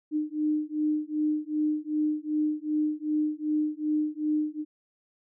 sine beating tone pair, 302.8 / 305.4 Hz, D#4 / D#4, -47 / -32 cents, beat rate 2.6 Hz, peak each -28 dBFS, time 0.11-4.65 s, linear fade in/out 50 ms, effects none

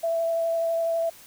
sine tone with vibrato, 664 Hz, E5, 12 cents sharp, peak -22 dBFS, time 0.03-1.1 s, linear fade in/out 10 ms, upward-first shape sine, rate 12 Hz, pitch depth 11 cents each way, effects white hiss -49 dBFS RMS until 1.26 s

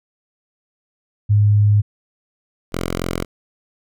sine / 5% pulse tone pair in turn, 103.83 / 43.66 Hz, G#2 / F1, 0 / 0 cents, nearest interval octave + minor third, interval 1500 cents, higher first, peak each -10 dBFS, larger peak neither, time 1.29-1.82 / 2.72-3.25 s, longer neither, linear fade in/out 20 ms, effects none

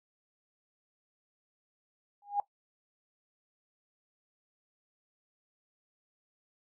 sine tone with exponential growth, 815 Hz, G#5, 33 cents flat, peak -23 dBFS, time 2.22-2.4 s, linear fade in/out 2 ms, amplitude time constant 38 ms, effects noise-tail reverb RT60 0.1 s tail -17 dB re dry

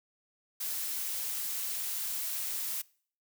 blue noise, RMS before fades -35 dBFS, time 0.6-2.82 s, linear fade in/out 10 ms, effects noise-tail reverb RT60 0.5 s tail -23 dB re dry

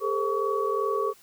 sine tone cluster, 407.3 / 450.1 / 529 / 1131 Hz, G#4 / A4 / C5 / C#6, -34 / +39 / +19 / +34 cents, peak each -28 / -29 / -34 / -28 dBFS, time 0-1.14 s, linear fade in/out 50 ms, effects white hiss -56 dBFS RMS until 1.22 s

